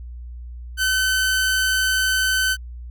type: tone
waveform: sawtooth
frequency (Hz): 1524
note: G6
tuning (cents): -49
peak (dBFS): -14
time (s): 0.77-2.57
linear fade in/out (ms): 50
effects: added 60 Hz sine -32 dBFS peak until 2.9 s